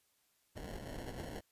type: noise with sample-and-hold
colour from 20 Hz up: pink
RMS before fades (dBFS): -45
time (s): 0.55-1.41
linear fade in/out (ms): 20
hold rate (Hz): 1225
effects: white hiss -75 dBFS RMS until 1.51 s + resampled to 32000 Hz